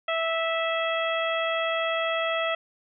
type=harmonic tone; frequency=656 Hz; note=E5; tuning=9 cents flat; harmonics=1 / 2 / 3 / 4 / 5; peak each=-27 / -30 / -32 / -33 / -34 dBFS; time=0.08-2.55 s; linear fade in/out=5 ms; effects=none